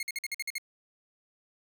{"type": "tone bursts", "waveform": "sawtooth", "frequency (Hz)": 2154, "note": "C7", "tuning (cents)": 50, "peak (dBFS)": -28, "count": 8, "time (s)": [0, 0.582], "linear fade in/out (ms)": 2, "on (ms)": 29, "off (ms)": 50, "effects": []}